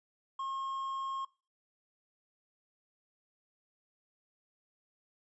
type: tone with hard clipping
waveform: triangle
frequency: 1077 Hz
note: C6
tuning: 50 cents sharp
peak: -36 dBFS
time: 0.39-1.25 s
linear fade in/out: 5 ms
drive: 7 dB
effects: noise-tail reverb RT60 0.3 s tail -20 dB re dry + resampled to 22050 Hz